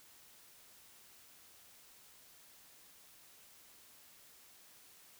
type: silence
effects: white hiss -61 dBFS RMS until 5.19 s